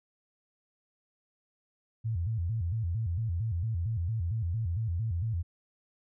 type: tone with vibrato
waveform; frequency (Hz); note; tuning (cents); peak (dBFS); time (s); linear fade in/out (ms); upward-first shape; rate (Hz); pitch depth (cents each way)
sine; 98; G2; 0; -28; 2.04-5.43; 20; square; 4.4; 240
effects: none